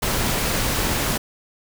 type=noise; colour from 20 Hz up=pink; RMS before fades=-22 dBFS; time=0.02-1.18 s; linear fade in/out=10 ms; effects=none